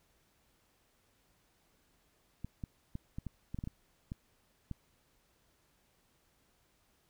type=clicks; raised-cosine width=5 ms; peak=-27 dBFS; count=11; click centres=2.446 / 2.638 / 2.954 / 3.185 / 3.267 / 3.545 / 3.588 / 3.639 / 3.674 / 4.119 / 4.713 s; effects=pink hiss -72 dBFS RMS until 7.09 s